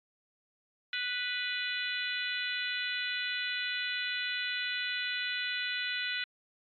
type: harmonic tone with a mistuned harmonic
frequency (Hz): 493.9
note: B4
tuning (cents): 0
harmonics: 3 / 4 / 5 / 6 / 7 / 8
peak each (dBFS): -37 / -38 / -39 / -40 / -40 / -41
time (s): 0.93-6.24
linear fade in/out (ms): 2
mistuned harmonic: 8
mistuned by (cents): +24
effects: AAC 48 kbps